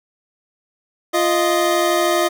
25% pulse tone pair together, 347.4 / 622.3 Hz, F4 / D#5, -9 / 0 cents, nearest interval minor seventh, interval 1009 cents, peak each -14 dBFS, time 1.13-2.29 s, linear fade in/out 20 ms, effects none

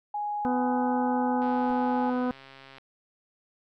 sine tone with pitch glide, 830.6 to 836.4 Hz, G#5 to G#5, 0 to +12 cents, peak -28 dBFS, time 0.14-2.1 s, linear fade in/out 5 ms, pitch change +12 cents, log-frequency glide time 0.42-1.35 s
harmonic tone, 250 Hz, B3, 21 cents sharp, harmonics 1 / 2 / 3 / 4 / 5 / 6, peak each -26 / -32 / -36 / -38 / -40 / -42 dBFS, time 0.45-2.31 s, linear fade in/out 0 ms
click train, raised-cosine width 0.3 ms, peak -32 dBFS, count 185, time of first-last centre 1.42-2.783 s, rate 135 Hz
brown noise with exponential decay, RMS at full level -37 dBFS, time 1.69-1.76 s, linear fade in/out 5 ms, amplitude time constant 15 ms
effects none

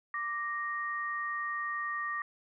sine tone pair together, 1174.7 / 1864.7 Hz, D6 / A#6, 0 / 0 cents, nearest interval minor sixth, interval 800 cents, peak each -35 / -35 dBFS, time 0.14-2.22 s, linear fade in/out 2 ms, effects none

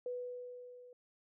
sine tone with level ramp, 493.9 Hz, B4, in tune, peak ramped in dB -36 to -54 dBFS, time 0.06-0.93 s, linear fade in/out 2 ms, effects none

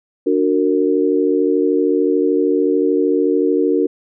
sine chord, D augmented, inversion none, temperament just, 293.7 / 367.1 / 458.9 Hz, D4 / F#4 / A#4, 0 / -14 / -27 cents, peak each -17 dBFS, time 0.26-3.87 s, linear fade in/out 10 ms, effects none

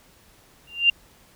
sine tone with exponential growth, 2787 Hz, F7, 4 cents flat, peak -10 dBFS, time 0.67-0.9 s, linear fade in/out 5 ms, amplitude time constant 48 ms, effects pink hiss -55 dBFS RMS until 1.35 s

